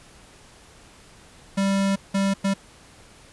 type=tone bursts at uneven times; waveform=square; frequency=196 Hz; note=G3; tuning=in tune; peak=-20 dBFS; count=3; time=1.57-1.96 / 2.14-2.34 / 2.44-2.54 s; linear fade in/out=10 ms; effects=pink hiss -50 dBFS RMS until 3.32 s + resampled to 24000 Hz